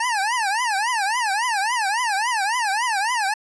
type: tone with vibrato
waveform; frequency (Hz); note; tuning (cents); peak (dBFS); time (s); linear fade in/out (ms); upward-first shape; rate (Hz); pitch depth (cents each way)
25% pulse; 882; A5; +4; -16; 0-3.34; 5; triangle; 3.6; 270
effects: resampled to 24000 Hz